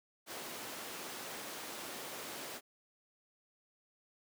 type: high-pass noise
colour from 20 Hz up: pink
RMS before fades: -45 dBFS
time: 0.26-2.61 s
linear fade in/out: 50 ms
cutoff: 300 Hz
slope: 12 dB/octave
effects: none